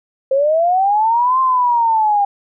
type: linear two-way sweep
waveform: sine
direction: up then down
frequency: 523.3 to 1055 to 798 Hz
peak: -11 dBFS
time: 0.31-2.25 s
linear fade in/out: 5 ms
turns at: 1.4 s
effects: none